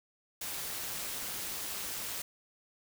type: noise with amplitude modulation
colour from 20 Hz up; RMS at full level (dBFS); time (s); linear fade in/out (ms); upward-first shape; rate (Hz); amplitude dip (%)
white; -36; 0.41-2.22; 5; sine; 210; 55
effects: none